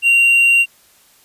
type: tone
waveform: triangle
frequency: 2761 Hz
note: F7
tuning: 20 cents flat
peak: -7 dBFS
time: 0.02-0.66 s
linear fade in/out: 50 ms
effects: white hiss -51 dBFS RMS until 1.24 s + resampled to 32000 Hz